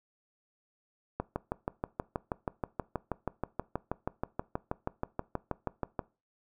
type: click train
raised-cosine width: 1 ms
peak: -17 dBFS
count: 31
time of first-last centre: 1.2-5.992 s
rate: 6.26 Hz
effects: noise-tail reverb RT60 0.3 s tail -21 dB re dry